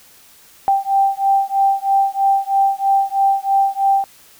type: beating tone pair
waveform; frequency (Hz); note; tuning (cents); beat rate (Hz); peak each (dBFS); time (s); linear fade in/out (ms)
sine; 784 / 787.1; G5 / G5; 0 / +7; 3.1; -16; 0.68-4.04; 0
effects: white hiss -47 dBFS RMS until 4.39 s